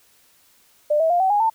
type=tone with pitch steps; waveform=sine; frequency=597 / 647.3 / 701.8 / 760.9 / 825 / 894.5 Hz; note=D5 / E5 / F5 / F#5 / G#5 / A5; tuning=+28 / -32 / +8 / +48 / -12 / +28 cents; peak=-15 dBFS; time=0.9-1.5 s; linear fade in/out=10 ms; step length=100 ms; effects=white hiss -57 dBFS RMS until 1.54 s